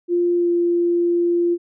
sine tone with pitch glide, 349.2 to 345.8 Hz, F4 to F4, 0 to -17 cents, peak -15 dBFS, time 0.08-1.58 s, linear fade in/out 50 ms, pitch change -17 cents, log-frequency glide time 0.36-0.49 s, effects none

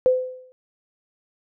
sine tone with exponential decay, 510 Hz, C5, 44 cents flat, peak -11 dBFS, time 0.06-0.52 s, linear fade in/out 0 ms, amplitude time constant 100 ms, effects none

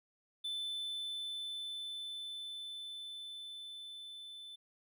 triangle tone with level ramp, 3520 Hz, A7, in tune, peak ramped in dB -35 to -46 dBFS, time 0.44-4.56 s, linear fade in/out 10 ms, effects none

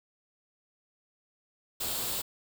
white noise with comb filter, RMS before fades -33 dBFS, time 1.8-2.22 s, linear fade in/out 10 ms, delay 0.25 ms, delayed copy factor +0.5, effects none

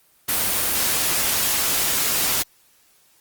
white noise, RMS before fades -21 dBFS, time 0.28-2.43 s, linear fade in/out 10 ms, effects white hiss -58 dBFS RMS until 3.2 s + Opus 24 kbps

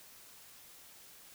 silence, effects white hiss -56 dBFS RMS until 1.34 s

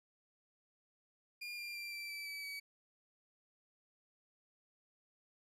30% pulse tone with pitch steps, 2413 / 2389 / 2366 / 2343 / 2320 / 2297 / 2275 Hz, D7 / D7 / D7 / D7 / D7 / D7 / C#7, +46 / +29 / +12 / -5 / -22 / -39 / +44 cents, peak -40 dBFS, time 1.41-2.6 s, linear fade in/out 10 ms, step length 170 ms, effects low-pass 12000 Hz 12 dB/octave

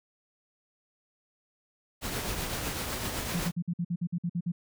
pink noise with tremolo, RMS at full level -32 dBFS, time 2.01-3.52 s, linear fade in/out 50 ms, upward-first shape triangle, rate 7.9 Hz, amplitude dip 40%
sine tone bursts, 173.1 Hz, F3, 15 cents flat, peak -27 dBFS, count 11, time 3.34-4.52 s, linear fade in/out 10 ms, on 60 ms, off 52 ms
effects none

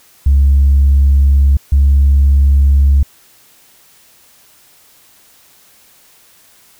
sine tone pair in turn, 69.3 / 69.58 Hz, C#2 / C#2, 0 / +7 cents, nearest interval unison, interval 7 cents, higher second, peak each -4 dBFS, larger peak neither, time 0.26-1.57 / 1.72-3.03 s, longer neither, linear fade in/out 5 ms, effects tanh soft clip ceiling -3 dBFS + white hiss -47 dBFS RMS until 6.79 s

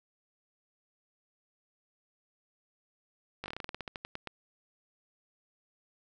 slowing click train, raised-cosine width 0.3 ms, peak -22 dBFS, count 16, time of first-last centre 3.44-4.273 s, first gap 19 ms, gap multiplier 1.14, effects none

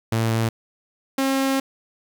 sawtooth tone pair in turn, 113.2 / 269.2 Hz, A2 / C4, +50 / +49 cents, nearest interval octave + minor third, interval 1499 cents, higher second, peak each -15 dBFS, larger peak neither, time 0.12-0.49 / 1.18-1.6 s, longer second, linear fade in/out 5 ms, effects 9-bit

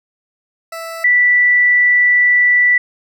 20% pulse / sine tone pair in turn, 659.3 / 1967.1 Hz, E5 / B6, 0 / -7 cents, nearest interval octave + perfect fifth, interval 1893 cents, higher second, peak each -20 / -8 dBFS, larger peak second, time 0.72-1.04 / 1.04-2.78 s, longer second, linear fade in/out 5 ms, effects none

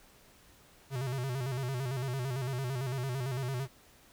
square tone with vibrato, 129.7 Hz, C3, 15 cents flat, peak -33 dBFS, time 0.9-3.68 s, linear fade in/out 50 ms, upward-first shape square, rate 8.9 Hz, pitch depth 88 cents each way, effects pink hiss -60 dBFS RMS until 4.12 s

